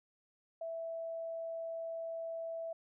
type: tone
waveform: sine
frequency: 659.3 Hz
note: E5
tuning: in tune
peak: -38 dBFS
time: 0.61-2.73 s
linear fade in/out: 5 ms
effects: none